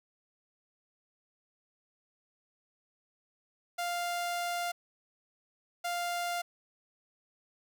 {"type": "tone bursts at uneven times", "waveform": "sawtooth", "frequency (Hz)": 698.5, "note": "F5", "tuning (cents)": 0, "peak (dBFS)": -28, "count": 2, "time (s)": [[3.78, 4.72], [5.84, 6.42]], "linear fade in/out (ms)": 10, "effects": []}